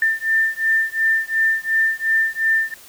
sine beating tone pair, 1789 / 1791.8 Hz, A6 / A6, +28 / +31 cents, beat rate 2.8 Hz, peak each -19 dBFS, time 0.02-2.74 s, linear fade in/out 2 ms, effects white hiss -44 dBFS RMS until 2.88 s

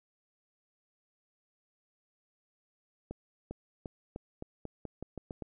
accelerating click train, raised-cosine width 2 ms, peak -26 dBFS, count 11, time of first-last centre 3.11-5.423 s, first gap 400 ms, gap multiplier 0.87, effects none

